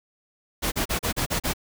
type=noise bursts; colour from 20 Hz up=pink; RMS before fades=-25 dBFS; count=7; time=0.62-1.536 s; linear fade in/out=20 ms; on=100 ms; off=36 ms; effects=none